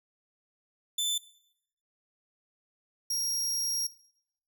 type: tone pair in turn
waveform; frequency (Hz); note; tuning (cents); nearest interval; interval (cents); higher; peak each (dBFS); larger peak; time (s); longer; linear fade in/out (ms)
sawtooth; 3526 / 5610; A7 / F8; +3 / +7; minor sixth; 804; second; -24 / -26; first; 0.98-1.18 / 3.1-3.87; second; 5
effects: noise-tail reverb RT60 0.7 s tail -17 dB re dry